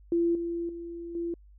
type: tone with level steps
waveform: sine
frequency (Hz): 340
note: F4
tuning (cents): -46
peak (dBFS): -22 / -29 / -36 / -29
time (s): 0.12-1.34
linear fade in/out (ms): 2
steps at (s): 0.35 / 0.69 / 1.15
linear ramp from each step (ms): 2
effects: added 50 Hz sine -51 dBFS peak until 1.58 s